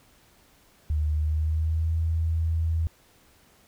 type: tone with pitch glide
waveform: sine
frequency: 76 to 81.45 Hz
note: D#2 to E2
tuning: -40 to -20 cents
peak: -22 dBFS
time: 0.9-2.87 s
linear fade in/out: 0 ms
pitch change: +120 cents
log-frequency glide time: 1.12-1.95 s
effects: pink hiss -59 dBFS RMS until 3.67 s